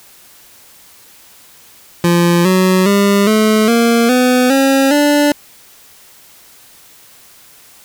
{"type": "tone with pitch steps", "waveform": "25% pulse", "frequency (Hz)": [172.6, 186.06, 200.6, 216.2, 233.1, 251.2, 270.8, 292], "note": ["F3", "F#3", "G3", "A3", "A#3", "B3", "C#4", "D4"], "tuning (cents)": [-20, 10, 40, -30, 0, 30, -40, -10], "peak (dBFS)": -5, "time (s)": [2.04, 5.32], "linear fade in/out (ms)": 2, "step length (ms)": 410, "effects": ["white hiss -43 dBFS RMS until 7.84 s"]}